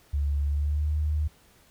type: tone with pitch glide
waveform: sine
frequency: 71.6 to 75.86 Hz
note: D2 to D#2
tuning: -43 to -43 cents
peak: -23 dBFS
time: 0.13-1.28 s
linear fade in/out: 10 ms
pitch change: +100 cents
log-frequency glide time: 0.45-0.96 s
effects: pink hiss -59 dBFS RMS until 1.7 s